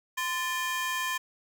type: ring-modulated tone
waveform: 30% pulse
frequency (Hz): 1396.9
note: F6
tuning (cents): 0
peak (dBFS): -23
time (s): 0.17-1.18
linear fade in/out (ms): 10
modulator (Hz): 364
effects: none